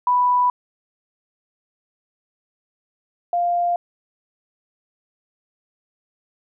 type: tone pair in turn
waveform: sine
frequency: 987.8 / 698.5 Hz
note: B5 / F5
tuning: 0 / 0 cents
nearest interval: tritone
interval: 600 cents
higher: first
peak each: -14 / -17 dBFS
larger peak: first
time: 0.07-0.5 / 3.33-3.76 s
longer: neither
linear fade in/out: 2 ms
effects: none